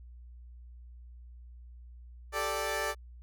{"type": "chord", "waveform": "15% pulse", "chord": "G suspended second", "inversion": "none", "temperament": "equal", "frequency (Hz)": [392, 440, 587.3], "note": ["G4", "A4", "D5"], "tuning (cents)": [0, 0, 0], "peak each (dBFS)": [-32, -29, -27], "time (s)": [2.32, 2.95], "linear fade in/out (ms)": 50, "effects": ["added 60 Hz sine -47 dBFS peak until 3.22 s"]}